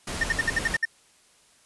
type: noise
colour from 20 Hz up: pink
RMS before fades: -32 dBFS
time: 0.07-0.77 s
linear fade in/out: 5 ms
type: tone bursts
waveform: triangle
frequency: 1822 Hz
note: A#6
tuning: 40 cents flat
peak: -18 dBFS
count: 8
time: 0.21-0.853 s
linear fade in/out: 5 ms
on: 27 ms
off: 61 ms
effects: white hiss -59 dBFS RMS until 1.65 s + resampled to 24000 Hz